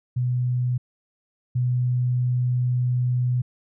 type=tone pair in turn; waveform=sine; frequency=124.4 / 124.4 Hz; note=B2 / B2; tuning=+13 / +13 cents; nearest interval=unison; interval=0 cents; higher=neither; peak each=-20 / -19 dBFS; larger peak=second; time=0.16-0.78 / 1.55-3.42 s; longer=second; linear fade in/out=10 ms; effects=none